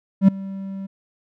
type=tone with ADSR envelope; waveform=triangle; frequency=194.1 Hz; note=G3; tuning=17 cents flat; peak=-4 dBFS; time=0.21-0.87 s; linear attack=72 ms; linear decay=6 ms; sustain=-22 dB; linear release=15 ms; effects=none